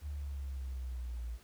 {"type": "exponential sweep", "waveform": "sine", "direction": "down", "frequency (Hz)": [74.2, 56.9], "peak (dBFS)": -37, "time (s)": [0.01, 1.39], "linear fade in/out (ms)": 50, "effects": ["pink hiss -62 dBFS RMS until 1.43 s"]}